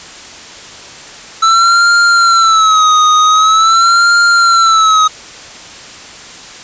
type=tone with vibrato; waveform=square; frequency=1318.5 Hz; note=E6; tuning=in tune; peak=-6 dBFS; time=1.42-5.08 s; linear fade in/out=10 ms; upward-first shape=sine; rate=0.45 Hz; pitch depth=100 cents each way; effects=white hiss -31 dBFS RMS until 6.63 s + resampled to 16000 Hz